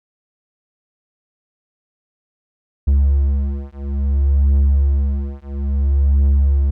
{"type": "beating tone pair", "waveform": "triangle", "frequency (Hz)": [69.2, 69.79], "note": ["C#2", "C#2"], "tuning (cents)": [-2, 12], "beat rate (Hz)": 0.59, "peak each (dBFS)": -14, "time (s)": [2.87, 6.71], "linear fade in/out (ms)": 10, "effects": []}